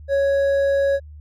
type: tone with hard clipping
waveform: triangle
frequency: 554.4 Hz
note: C#5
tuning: in tune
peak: -17 dBFS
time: 0.08-1 s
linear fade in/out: 50 ms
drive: 8 dB
effects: added 75 Hz sine -37 dBFS peak until 1.2 s